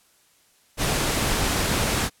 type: noise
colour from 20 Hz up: pink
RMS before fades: -23 dBFS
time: 0.77-2.1 s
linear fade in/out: 50 ms
effects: white hiss -60 dBFS RMS until 2.2 s + low-pass 12000 Hz 12 dB/octave